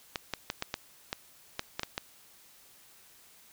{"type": "clicks", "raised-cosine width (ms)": 0.2, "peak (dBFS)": -14, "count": 10, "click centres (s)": [0.158, 0.337, 0.501, 0.624, 0.741, 1.129, 1.594, 1.795, 1.833, 1.979], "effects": ["white hiss -58 dBFS RMS until 3.52 s"]}